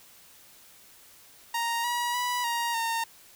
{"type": "tone with pitch steps", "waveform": "sawtooth", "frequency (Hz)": [932, 962, 982, 940, 916], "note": ["A#5", "B5", "B5", "A#5", "A#5"], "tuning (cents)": [-1, -46, -10, 14, -31], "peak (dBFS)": -23, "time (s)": [1.54, 3.04], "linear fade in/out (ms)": 5, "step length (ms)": 300, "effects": ["white hiss -54 dBFS RMS until 3.35 s"]}